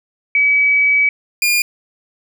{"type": "tone pair in turn", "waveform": ["sine", "sawtooth"], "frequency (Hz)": [2281, 2417], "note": ["C#7", "D7"], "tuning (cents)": [49, 49], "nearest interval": "minor second", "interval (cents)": 100, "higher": "second", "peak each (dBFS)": [-10, -9], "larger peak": "second", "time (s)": [[0.35, 1.09], [1.42, 1.62]], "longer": "first", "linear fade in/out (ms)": 2, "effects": []}